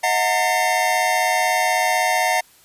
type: tone cluster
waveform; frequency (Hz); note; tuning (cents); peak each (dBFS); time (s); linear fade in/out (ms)
square; 635 / 731 / 911 / 1791 / 2078; D#5 / F#5 / A#5 / A6 / C7; +35 / -21 / -40 / +30 / -12; -26 / -21 / -24 / -27 / -25; 0.03-2.41; 10
effects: white hiss -52 dBFS RMS until 2.64 s + resampled to 32000 Hz